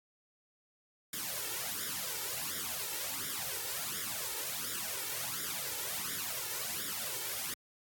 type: noise with flanger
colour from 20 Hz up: white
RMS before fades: -38 dBFS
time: 1.13-7.54 s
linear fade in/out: 2 ms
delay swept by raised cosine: 0.56 to 2.26 ms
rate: 1.4 Hz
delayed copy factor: +0.85
effects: high-pass 100 Hz 12 dB/octave + AAC 64 kbps